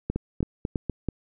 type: two click trains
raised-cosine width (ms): 3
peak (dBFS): -14 / -13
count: 4 / 4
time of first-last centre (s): 0.16-0.897 / 0.1-1.087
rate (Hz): 4.07 / 3.04
effects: none